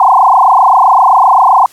sine tone with frequency modulation, 900 Hz, A5, 39 cents sharp, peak -3 dBFS, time 0-1.66 s, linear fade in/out 2 ms, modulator 27.7 Hz, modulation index 6, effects white hiss -41 dBFS RMS until 1.72 s + low-pass 12000 Hz 12 dB/octave

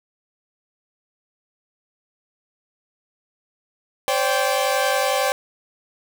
sawtooth chord, C suspended second, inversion none, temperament equal with one note detuned, 523.3 / 574.2 / 784 Hz, C5 / D5 / G5, 0 / -39 / 0 cents, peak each -19 dBFS, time 4.08-5.32 s, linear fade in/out 0 ms, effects none

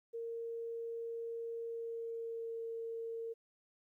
sine tone with pitch glide, 461.6 to 457.1 Hz, A#4 to A#4, -17 to -34 cents, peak -39 dBFS, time 0.13-3.34 s, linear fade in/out 20 ms, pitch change -17 cents, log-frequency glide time 1.66-2.6 s, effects 13-bit

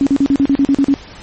sine tone bursts, 277.2 Hz, C#4, in tune, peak -8 dBFS, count 10, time 0.01-0.94 s, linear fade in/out 0 ms, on 57 ms, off 40 ms, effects pink hiss -36 dBFS RMS until 1.22 s + MP3 32 kbps

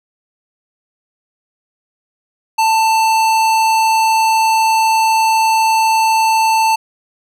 sine tone with hard clipping, 888 Hz, A5, 16 cents sharp, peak -12 dBFS, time 2.58-6.76 s, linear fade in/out 10 ms, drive 18 dB, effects none

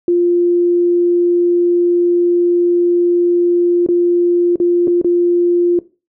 sine tone with dropouts, 349.2 Hz, F4, in tune, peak -9 dBFS, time 0.08-5.79 s, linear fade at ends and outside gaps 2 ms, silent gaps 3.864-3.887 / 4.558-4.6 / 4.873-4.878 / 5.015-5.045 s, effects noise-tail reverb RT60 0.3 s tail -18 dB re dry

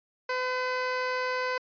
15% pulse tone, 507 Hz, B4, 45 cents sharp, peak -21 dBFS, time 0.29-1.58 s, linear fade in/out 5 ms, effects resampled to 11025 Hz

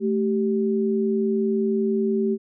sine tone pair together, 218.6 / 388.1 Hz, A3 / G4, -11 / -17 cents, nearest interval minor seventh, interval 994 cents, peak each -22 dBFS, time 0-2.38 s, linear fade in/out 50 ms, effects none

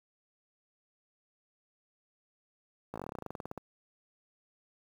slowing click train, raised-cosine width 1 ms, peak -25 dBFS, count 19, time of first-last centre 2.94-3.577 s, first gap 17 ms, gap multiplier 1.08, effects high-pass 80 Hz 12 dB/octave + 9-bit

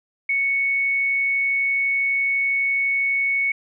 sine tone, 2217 Hz, C#7, in tune, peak -18 dBFS, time 0.29-3.52 s, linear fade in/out 5 ms, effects none

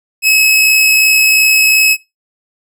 sawtooth tone with amplitude modulation, 2572 Hz, E7, 43 cents flat, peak -3 dBFS, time 0.22-1.97 s, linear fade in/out 50 ms, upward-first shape sine, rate 62.8 Hz, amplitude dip 25%, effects noise-tail reverb RT60 0.2 s tail -18 dB re dry

